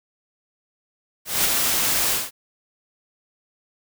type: noise with ADSR envelope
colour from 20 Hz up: white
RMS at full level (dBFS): -18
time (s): 1.25-2.31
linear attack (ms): 200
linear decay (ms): 7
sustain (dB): -3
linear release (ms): 190
effects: none